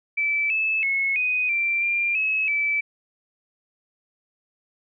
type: tone with pitch steps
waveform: sine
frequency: 2317 / 2610 / 2185 / 2496 / 2356 / 2387 / 2576 / 2312 Hz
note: D7 / E7 / C#7 / D#7 / D7 / D7 / E7 / D7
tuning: -24 / -18 / -26 / +5 / +5 / +28 / -41 / -28 cents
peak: -20 dBFS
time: 0.17-2.81 s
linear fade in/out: 10 ms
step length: 330 ms
effects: none